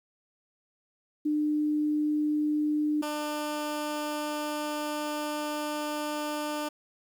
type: tone pair in turn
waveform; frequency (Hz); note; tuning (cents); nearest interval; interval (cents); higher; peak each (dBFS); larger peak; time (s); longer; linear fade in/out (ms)
sine / 15% pulse; 300.7 / 299.1; D4 / D4; +41 / +32; unison; 9; first; -24; neither; 1.25-3.02 / 3.02-6.69; second; 10
effects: 10-bit